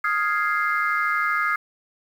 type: chord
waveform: sine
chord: F minor seventh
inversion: third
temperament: equal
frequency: 1244.5 / 1396.9 / 1661.2 / 2093 Hz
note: Eb6 / F6 / Ab6 / C7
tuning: 0 / 0 / 0 / 0 cents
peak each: -23 / -26 / -26 / -26 dBFS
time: 0.04-1.56 s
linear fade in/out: 5 ms
effects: tanh soft clip ceiling -11 dBFS + 8-bit